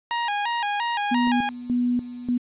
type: tone with vibrato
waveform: sawtooth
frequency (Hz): 880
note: A5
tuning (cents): 0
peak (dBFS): -19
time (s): 0.11-1.49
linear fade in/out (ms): 0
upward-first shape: square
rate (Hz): 2.9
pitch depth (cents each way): 120
type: tone with tremolo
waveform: sine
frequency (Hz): 244.8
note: B3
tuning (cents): -15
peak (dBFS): -19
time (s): 1.11-2.38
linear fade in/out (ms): 10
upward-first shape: square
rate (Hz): 1.7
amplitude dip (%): 80
type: clicks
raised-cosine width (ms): 2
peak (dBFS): -28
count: 2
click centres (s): 1.27 / 1.276
effects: resampled to 8000 Hz + 9-bit